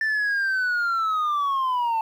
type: linear sweep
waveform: sine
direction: down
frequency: 1779 to 880 Hz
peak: -18 dBFS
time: 0.01-2.01 s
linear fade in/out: 2 ms
effects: tanh soft clip ceiling -20 dBFS + 9-bit

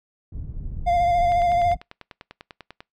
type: low-pass noise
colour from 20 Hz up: pink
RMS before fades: -31 dBFS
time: 0.32-1.77 s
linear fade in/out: 5 ms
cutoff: 110 Hz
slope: 12 dB/octave
type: tone with vibrato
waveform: triangle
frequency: 698.5 Hz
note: F5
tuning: in tune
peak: -15 dBFS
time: 0.86-1.75 s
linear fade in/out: 20 ms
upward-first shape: sine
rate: 14 Hz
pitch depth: 27 cents each way
type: click train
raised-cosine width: 0.3 ms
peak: -23 dBFS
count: 16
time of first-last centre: 1.32-2.805 s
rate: 10.1 Hz
effects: noise-tail reverb RT60 0.2 s tail -25 dB re dry

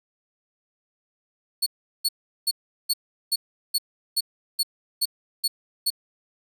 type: tone bursts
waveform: sawtooth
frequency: 4400 Hz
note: C#8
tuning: 14 cents flat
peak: -17 dBFS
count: 11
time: 1.62-5.904 s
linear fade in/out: 10 ms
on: 44 ms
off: 380 ms
effects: none

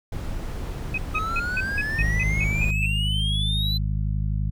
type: noise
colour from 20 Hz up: brown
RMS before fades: -30 dBFS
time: 0.12-2.71 s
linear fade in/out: 5 ms
type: tone bursts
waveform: sine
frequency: 2531 Hz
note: D#7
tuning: 29 cents sharp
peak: -23 dBFS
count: 10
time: 0.94-2.86 s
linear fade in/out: 5 ms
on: 39 ms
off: 170 ms
type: exponential sweep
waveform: triangle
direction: up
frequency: 1244.5 to 4068 Hz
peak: -24 dBFS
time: 1.14-3.78 s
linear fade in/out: 10 ms
type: harmonic tone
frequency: 51.9 Hz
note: G#1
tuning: in tune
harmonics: 1 / 2 / 3 / 4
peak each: -24 / -27 / -30 / -38 dBFS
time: 1.97-4.51 s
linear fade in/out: 20 ms
effects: none

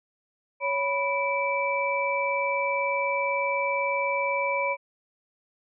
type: tone cluster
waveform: sine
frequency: 558 / 986 / 2320 Hz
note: C#5 / B5 / D7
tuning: +11 / -3 / -22 cents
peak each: -28 dBFS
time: 0.6-4.77 s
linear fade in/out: 50 ms
effects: none

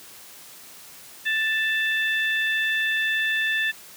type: harmonic tone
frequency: 882 Hz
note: A5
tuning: 4 cents sharp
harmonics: 2 / 3 / 4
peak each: -22 / -29 / -30 dBFS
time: 1.25-3.72 s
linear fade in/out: 20 ms
effects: white hiss -45 dBFS RMS until 3.96 s + high-pass 80 Hz 12 dB/octave

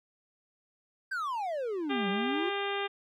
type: exponential two-way sweep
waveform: triangle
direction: down then up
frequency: 1612 to 185 to 376.4 Hz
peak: -29 dBFS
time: 1.11-2.5 s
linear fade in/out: 10 ms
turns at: 2.09 s
type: harmonic tone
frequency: 400 Hz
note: G4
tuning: 35 cents sharp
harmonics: 1 / 2 / 3 / 4 / 5 / 6 / 7 / 8 / 9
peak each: -34 / -37 / -39 / -40 / -41 / -42 / -42 / -43 / -44 dBFS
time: 1.89-2.88 s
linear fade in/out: 20 ms
effects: none

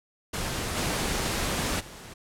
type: noise with level steps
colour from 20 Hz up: pink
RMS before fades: -31 / -28 / -44 dBFS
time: 0.33-2.14 s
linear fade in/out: 10 ms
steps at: 0.75 / 1.79 s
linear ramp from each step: 20 ms
effects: low-pass 11000 Hz 12 dB/octave

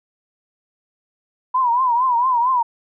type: tone with vibrato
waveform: sine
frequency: 987.8 Hz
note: B5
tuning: in tune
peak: -14 dBFS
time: 1.54-2.63 s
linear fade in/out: 10 ms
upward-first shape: triangle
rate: 4.4 Hz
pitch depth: 130 cents each way
effects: none

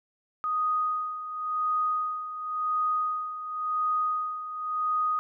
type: tone with tremolo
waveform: sine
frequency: 1244.5 Hz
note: D#6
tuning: in tune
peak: -23 dBFS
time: 0.44-5.19 s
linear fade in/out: 0 ms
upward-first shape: sine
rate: 0.93 Hz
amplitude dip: 70%
effects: none

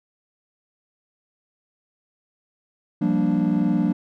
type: chord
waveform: triangle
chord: G minor seventh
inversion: third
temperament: equal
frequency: 174.61 / 196 / 233.1 / 293.7 Hz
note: F3 / G3 / Bb3 / D4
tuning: 0 / 0 / 0 / 0 cents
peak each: -21 dBFS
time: 3.01-3.93 s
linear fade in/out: 10 ms
effects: tanh soft clip ceiling -9 dBFS

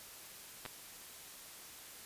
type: clicks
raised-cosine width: 0.3 ms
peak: -27 dBFS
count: 2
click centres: 0.653 / 0.661 s
effects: white hiss -52 dBFS RMS until 2.05 s + resampled to 32000 Hz

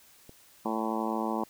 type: click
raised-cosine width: 2 ms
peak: -34 dBFS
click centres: 0.294 s
type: harmonic tone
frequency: 110.9 Hz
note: A2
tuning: 14 cents sharp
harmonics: 2 / 3 / 4 / 5 / 6 / 7 / 8 / 9 / 10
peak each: -33 / -35 / -39 / -39 / -41 / -37 / -37 / -37 / -43 dBFS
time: 0.65-1.44 s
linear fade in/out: 5 ms
effects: white hiss -58 dBFS RMS until 1.49 s

